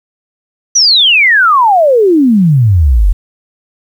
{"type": "exponential sweep", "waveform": "sine", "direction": "down", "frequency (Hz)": [6060, 41.77], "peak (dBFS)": -4, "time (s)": [0.75, 3.13], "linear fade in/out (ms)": 10, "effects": ["7-bit"]}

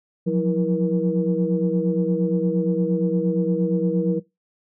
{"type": "tone cluster", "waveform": "sine", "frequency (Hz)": [174.6, 183.2, 326, 477.3], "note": ["F3", "F#3", "E4", "A#4"], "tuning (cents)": [0, -17, -19, 41], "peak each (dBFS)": [-23, -21, -26, -24], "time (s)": [0.26, 4.2], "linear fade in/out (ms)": 20, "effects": ["noise-tail reverb RT60 0.2 s tail -20 dB re dry", "tanh soft clip ceiling -7 dBFS"]}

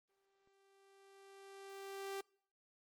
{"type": "tone with exponential growth", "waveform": "sawtooth", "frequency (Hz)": 392, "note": "G4", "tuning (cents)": 0, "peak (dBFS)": -37, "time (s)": [0.09, 2.21], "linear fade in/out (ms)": 5, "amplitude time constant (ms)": 460, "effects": ["noise-tail reverb RT60 0.6 s tail -26 dB re dry", "Opus 24 kbps"]}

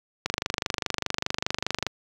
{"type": "click train", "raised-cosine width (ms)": 0.2, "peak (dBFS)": -7, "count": 41, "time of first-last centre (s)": [0.26, 1.866], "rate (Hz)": 24.9, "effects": ["high-pass 60 Hz 12 dB/octave", "8-bit"]}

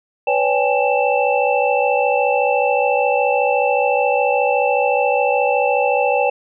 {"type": "tone cluster", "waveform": "sine", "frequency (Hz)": [499.9, 565, 797, 851, 2660], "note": ["B4", "C#5", "G5", "G#5", "E7"], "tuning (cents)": [21, 33, 28, 42, 15], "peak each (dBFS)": [-19, -19, -19, -24, -23], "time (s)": [0.27, 6.3], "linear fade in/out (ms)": 5, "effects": []}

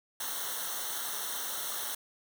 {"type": "noise with comb filter", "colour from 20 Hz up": "white", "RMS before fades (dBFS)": -36, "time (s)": [0.2, 1.95], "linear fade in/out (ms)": 5, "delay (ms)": 0.41, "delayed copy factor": -1, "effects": []}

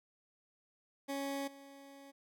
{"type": "tone with level steps", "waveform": "20% pulse", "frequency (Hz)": 277.2, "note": "C#4", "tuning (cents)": 0, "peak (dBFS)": [-32, -48], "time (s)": [1.08, 2.12], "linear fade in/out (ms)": 20, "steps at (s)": 1.47, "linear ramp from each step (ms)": 10, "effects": []}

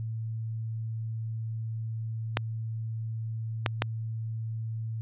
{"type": "clicks", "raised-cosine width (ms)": 0.3, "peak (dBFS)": -8, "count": 3, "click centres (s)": [2.371, 3.662, 3.821], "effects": ["added 112 Hz sine -31 dBFS peak until 5.01 s", "resampled to 8000 Hz"]}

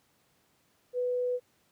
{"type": "tone", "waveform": "sine", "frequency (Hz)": 495.3, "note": "B4", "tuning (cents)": 5, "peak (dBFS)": -27, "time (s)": [0.93, 1.4], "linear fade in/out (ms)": 50, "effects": ["pink hiss -69 dBFS RMS until 1.71 s", "high-pass 100 Hz 12 dB/octave"]}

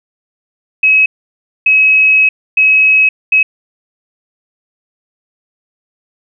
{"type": "tone bursts at uneven times", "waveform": "sine", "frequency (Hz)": 2559, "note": "D#7", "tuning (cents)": 48, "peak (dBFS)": -5, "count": 4, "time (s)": [[0.83, 1.06], [1.66, 2.29], [2.57, 3.09], [3.32, 3.43]], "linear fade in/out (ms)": 5, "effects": []}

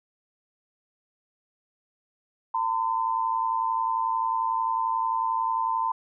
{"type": "tone pair together", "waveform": "sine", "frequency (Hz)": [907.8, 1019], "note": ["A#5", "C6"], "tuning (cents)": [-46, -46], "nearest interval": "major second", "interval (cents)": 200, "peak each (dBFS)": -26, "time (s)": [2.54, 5.92], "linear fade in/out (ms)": 5, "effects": []}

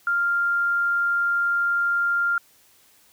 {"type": "tone", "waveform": "sine", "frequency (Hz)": 1396, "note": "F6", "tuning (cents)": -1, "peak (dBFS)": -19, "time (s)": [0.07, 2.38], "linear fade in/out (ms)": 2, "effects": ["white hiss -57 dBFS RMS until 3.12 s"]}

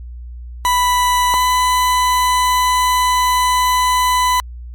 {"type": "tone pair in turn", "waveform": "40% pulse", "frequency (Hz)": [989, 999.9], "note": ["B5", "B5"], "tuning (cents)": [2, 21], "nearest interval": "unison", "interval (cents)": 19, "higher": "second", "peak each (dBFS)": -11, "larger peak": "neither", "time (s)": [[0.65, 1.34], [1.34, 4.4]], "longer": "second", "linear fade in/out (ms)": 0, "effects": ["added 60 Hz sine -28 dBFS peak until 4.74 s", "MP3 64 kbps"]}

